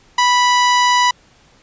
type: tone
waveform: sawtooth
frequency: 985 Hz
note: B5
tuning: 5 cents flat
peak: -7 dBFS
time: 0.18-1.11 s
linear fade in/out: 5 ms
effects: pink hiss -51 dBFS RMS until 1.62 s + resampled to 16000 Hz